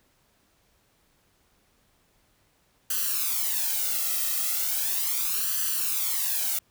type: noise with flanger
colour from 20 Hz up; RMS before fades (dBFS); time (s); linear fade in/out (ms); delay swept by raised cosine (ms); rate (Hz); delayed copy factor
blue; -27; 2.9-6.59; 5; 0.66 to 1.57; 0.37; +0.8
effects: pink hiss -66 dBFS RMS until 6.7 s